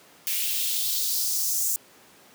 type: noise with high-pass filter sweep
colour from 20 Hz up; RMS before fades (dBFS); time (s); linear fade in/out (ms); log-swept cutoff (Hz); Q
blue; -26; 0.27-1.76; 0; 2400 to 7200; 2.4
effects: pink hiss -53 dBFS RMS until 2.34 s + high-pass 200 Hz 12 dB/octave